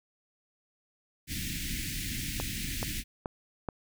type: band-stop noise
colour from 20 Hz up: pink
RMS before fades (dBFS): -35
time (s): 1.27-3.04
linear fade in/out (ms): 50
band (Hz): 310 to 1800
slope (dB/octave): 48
type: click train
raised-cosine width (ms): 1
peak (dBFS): -19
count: 4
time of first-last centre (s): 2.4-3.688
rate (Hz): 2.33
effects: none